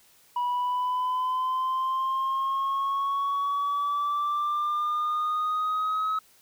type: exponential sweep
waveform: sine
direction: up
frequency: 974 to 1284 Hz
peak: -22 dBFS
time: 0.36-6.19 s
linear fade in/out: 5 ms
effects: tanh soft clip ceiling -23 dBFS + white hiss -59 dBFS RMS until 6.41 s